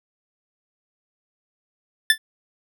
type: tone with exponential decay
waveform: 25% pulse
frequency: 1760 Hz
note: A6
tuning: in tune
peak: -5 dBFS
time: 2.1-2.18 s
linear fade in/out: 2 ms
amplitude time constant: 17 ms
effects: none